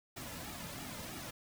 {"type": "noise with flanger", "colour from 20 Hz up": "pink", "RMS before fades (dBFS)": -45, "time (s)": [0.16, 1.31], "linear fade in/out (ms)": 10, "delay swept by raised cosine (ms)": [1.9, 2.73], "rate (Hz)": 3, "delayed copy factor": -0.65, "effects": []}